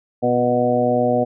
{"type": "harmonic tone with a mistuned harmonic", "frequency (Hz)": 122.7, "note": "B2", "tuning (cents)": -11, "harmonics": [1, 2, 3, 4, 5, 6], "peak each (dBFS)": [-27, -21, -28, -20, -20, -22], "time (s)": [0.22, 1.25], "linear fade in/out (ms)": 20, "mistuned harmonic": 3, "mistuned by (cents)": -37, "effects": []}